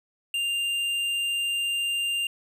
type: tone with tanh clipping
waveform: sine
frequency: 2794 Hz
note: F7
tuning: in tune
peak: -26 dBFS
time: 0.34-2.27 s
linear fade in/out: 2 ms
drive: 10 dB
effects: none